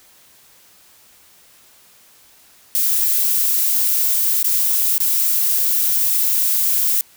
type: noise with dropouts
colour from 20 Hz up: violet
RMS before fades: -17 dBFS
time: 2.75-7.01 s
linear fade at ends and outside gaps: 0 ms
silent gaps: 4.428-4.444 / 4.98-5.003 s
effects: white hiss -50 dBFS RMS until 7.16 s